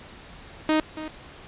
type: tone with echo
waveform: sawtooth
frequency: 311.1 Hz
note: D#4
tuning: in tune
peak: -15 dBFS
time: 0.69-0.8 s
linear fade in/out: 2 ms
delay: 280 ms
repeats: 1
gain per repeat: -13 dB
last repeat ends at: 1.08 s
effects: pink hiss -45 dBFS RMS until 1.47 s + resampled to 8000 Hz